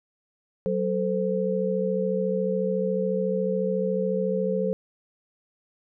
sine tone cluster, 187.2 / 443 / 517 Hz, F#3 / A4 / C5, +20 / +12 / -21 cents, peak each -27 dBFS, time 0.66-4.73 s, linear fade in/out 0 ms, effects none

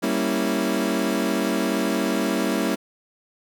30% pulse chord, G diminished seventh, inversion none, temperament equal, 196 / 233.1 / 277.2 / 329.6 Hz, G3 / Bb3 / Db4 / Fb4, 0 / 0 / 0 / 0 cents, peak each -24 dBFS, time 0.02-2.76 s, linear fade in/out 20 ms, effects none

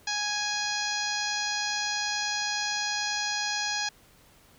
harmonic tone, 830.6 Hz, G#5, in tune, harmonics 1 / 2 / 3 / 4 / 5 / 6 / 7 / 8, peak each -35 / -33 / -37 / -38 / -35 / -35 / -38 / -38 dBFS, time 0.07-3.89 s, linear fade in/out 5 ms, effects pink hiss -58 dBFS RMS until 4.58 s

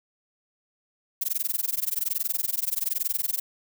violet noise with amplitude modulation, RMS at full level -24 dBFS, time 1.21-3.4 s, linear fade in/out 10 ms, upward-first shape sine, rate 21.2 Hz, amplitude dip 100%, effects none

